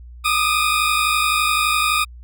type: tone pair together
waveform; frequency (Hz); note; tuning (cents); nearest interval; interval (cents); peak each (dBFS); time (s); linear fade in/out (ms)
20% pulse; 1204.2 / 1256; D6 / D#6; +43 / +16; minor second; 73; -14 / -14; 0.24-2.05; 20
effects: added 60 Hz sine -36 dBFS peak until 2.23 s